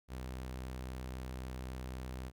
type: tone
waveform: sawtooth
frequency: 63.8 Hz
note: C2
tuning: 43 cents flat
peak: -37 dBFS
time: 0.08-2.32 s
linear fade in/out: 50 ms
effects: none